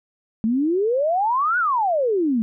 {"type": "exponential two-way sweep", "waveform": "sine", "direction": "up then down", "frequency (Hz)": [213, 1499, 213], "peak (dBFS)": -17, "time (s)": [0.44, 2.42], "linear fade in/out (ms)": 0, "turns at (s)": 1.58, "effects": []}